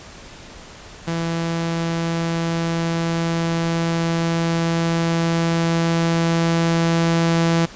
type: tone with level ramp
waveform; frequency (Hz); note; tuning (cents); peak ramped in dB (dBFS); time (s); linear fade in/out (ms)
sawtooth; 166.6; E3; +19; -17 to -11; 1.07-7.66; 10
effects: pink hiss -40 dBFS RMS until 7.75 s + resampled to 16000 Hz